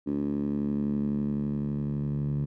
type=tone with band-pass filter sweep; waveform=10% pulse; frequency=71.9 Hz; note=D2; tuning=36 cents flat; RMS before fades=-29 dBFS; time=0.06-2.46 s; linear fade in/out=20 ms; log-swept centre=270 to 150 Hz; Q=3.6; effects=none